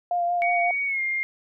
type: tone with vibrato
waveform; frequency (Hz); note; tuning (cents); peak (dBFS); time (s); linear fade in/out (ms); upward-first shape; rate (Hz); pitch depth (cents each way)
sine; 699; F5; +1; -21; 0.11-0.71; 2; sine; 5.5; 19
type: tone with pitch glide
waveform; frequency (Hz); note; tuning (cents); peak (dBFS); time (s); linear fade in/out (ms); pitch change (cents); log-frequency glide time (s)
sine; 2244 to 2118; C#7 to C7; +21 to +21; -23; 0.42-1.23; 0; -100; 0.86-1.01
effects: none